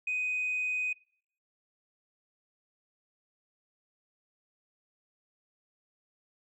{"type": "tone", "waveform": "sine", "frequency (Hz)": 2500, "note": "D#7", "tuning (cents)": 8, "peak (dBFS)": -28, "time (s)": [0.07, 0.93], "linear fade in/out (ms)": 5, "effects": ["noise-tail reverb RT60 0.6 s tail -23 dB re dry", "tanh soft clip ceiling -25 dBFS"]}